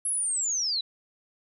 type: linear sweep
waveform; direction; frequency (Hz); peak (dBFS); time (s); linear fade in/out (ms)
sine; down; 11000 to 3863; -25; 0.05-0.81; 5
effects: none